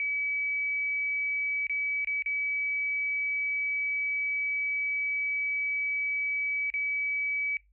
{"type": "tone with dropouts", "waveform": "sine", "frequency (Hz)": 2285, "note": "D7", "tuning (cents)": -48, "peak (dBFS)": -27, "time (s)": [0, 7.57], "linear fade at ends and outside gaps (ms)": 1, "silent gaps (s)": [[1.669, 1.696], [2.047, 2.072], [2.223, 2.26], [6.702, 6.739]], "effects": ["noise-tail reverb RT60 0.2 s tail -23 dB re dry", "added 50 Hz sine -61 dBFS peak until 7.72 s"]}